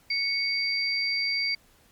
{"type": "tone pair together", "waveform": "sine", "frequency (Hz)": [2217, 4698], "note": ["C#7", "D8"], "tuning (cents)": [0, 0], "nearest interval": "octave + minor second", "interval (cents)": 1300, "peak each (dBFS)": [-27, -27], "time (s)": [0.1, 1.55], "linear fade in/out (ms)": 5, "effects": ["pink hiss -60 dBFS RMS until 1.91 s", "MP3 96 kbps"]}